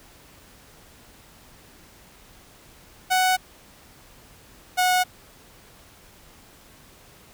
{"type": "tone pair in turn", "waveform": "sawtooth", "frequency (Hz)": [743, 731.9], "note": ["F#5", "F#5"], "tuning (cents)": [7, -19], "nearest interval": "unison", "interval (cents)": 26, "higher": "first", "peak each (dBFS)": -14, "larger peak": "neither", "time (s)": [[3.1, 3.37], [4.77, 5.04]], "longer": "neither", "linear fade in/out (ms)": 20, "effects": ["pink hiss -51 dBFS RMS until 7.33 s"]}